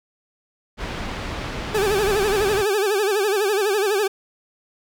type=low-pass noise; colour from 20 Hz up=pink; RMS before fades=-29 dBFS; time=0.77-2.65 s; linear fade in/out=50 ms; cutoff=3600 Hz; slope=12 dB/octave
type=tone with vibrato; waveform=40% pulse; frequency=407.3 Hz; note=G#4; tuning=34 cents flat; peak=-17 dBFS; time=1.74-4.08 s; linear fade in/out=10 ms; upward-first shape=sine; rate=12 Hz; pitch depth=120 cents each way
effects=none